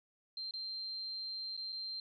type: tone with dropouts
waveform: sine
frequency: 4153 Hz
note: C8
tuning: 14 cents flat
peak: -39 dBFS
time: 0.37-2 s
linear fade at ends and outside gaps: 2 ms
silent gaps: 0.51-0.537 / 1.567-1.575 / 1.722-1.726 s
effects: none